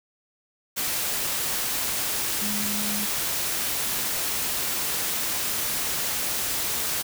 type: tone in noise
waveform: sine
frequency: 207.8 Hz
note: G#3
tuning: 1 cent sharp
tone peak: -31 dBFS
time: 2.41-3.06 s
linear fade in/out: 20 ms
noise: white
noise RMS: -27 dBFS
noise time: 0.76-7.03 s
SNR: -7 dB
effects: none